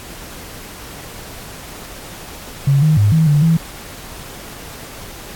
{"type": "tone with pitch steps", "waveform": "sine", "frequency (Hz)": [138.9, 154.7, 103.1, 160, 146.8, 163.7], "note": ["C#3", "D#3", "G#2", "D#3", "D3", "E3"], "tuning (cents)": [4, -10, -12, 49, 0, -12], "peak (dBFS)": -9, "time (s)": [2.67, 3.57], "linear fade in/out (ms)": 5, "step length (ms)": 150, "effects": ["pink hiss -34 dBFS RMS until 5.35 s", "AAC 64 kbps"]}